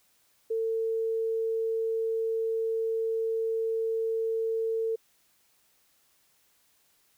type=tone; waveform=sine; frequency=450 Hz; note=A4; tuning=39 cents sharp; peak=-26 dBFS; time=0.5-4.96 s; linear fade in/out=10 ms; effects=white hiss -67 dBFS RMS until 7.17 s